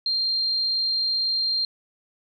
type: tone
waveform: sine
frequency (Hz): 4186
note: C8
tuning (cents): 0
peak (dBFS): -21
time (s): 0.06-1.65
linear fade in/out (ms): 2
effects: none